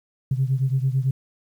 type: beating tone pair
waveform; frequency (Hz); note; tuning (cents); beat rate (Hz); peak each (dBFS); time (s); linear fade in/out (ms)
sine; 130 / 139; C3 / C#3; -11 / +5; 9; -20 / -23; 0.31-1.11; 5
effects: tanh soft clip ceiling -12 dBFS + 9-bit